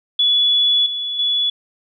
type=tone with level steps; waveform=sine; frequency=3416 Hz; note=G#7; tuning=48 cents sharp; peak=-12 / -21 / -15 dBFS; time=0.19-1.5 s; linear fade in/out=5 ms; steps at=0.86 / 1.19 s; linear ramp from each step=2 ms; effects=none